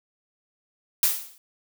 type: noise with exponential decay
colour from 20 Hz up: blue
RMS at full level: -17 dBFS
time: 1.03-1.38 s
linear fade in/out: 1 ms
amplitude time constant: 76 ms
effects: none